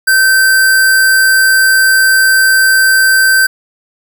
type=tone with sample-and-hold; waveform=sine; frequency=1544 Hz; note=G6; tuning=27 cents flat; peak=-5 dBFS; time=0.07-3.47 s; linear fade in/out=10 ms; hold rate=6300 Hz; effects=none